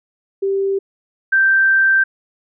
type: tone pair in turn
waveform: sine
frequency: 391.5 / 1566 Hz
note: G4 / G6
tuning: -2 / -2 cents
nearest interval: 2 octaves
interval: 2400 cents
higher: second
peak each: -15 / -10 dBFS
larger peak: second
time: 0.42-0.79 / 1.32-2.04 s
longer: second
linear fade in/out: 10 ms
effects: none